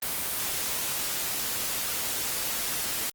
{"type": "noise", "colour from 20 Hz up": "white", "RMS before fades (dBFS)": -30, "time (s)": [0.02, 3.1], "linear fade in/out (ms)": 5, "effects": ["Opus 24 kbps"]}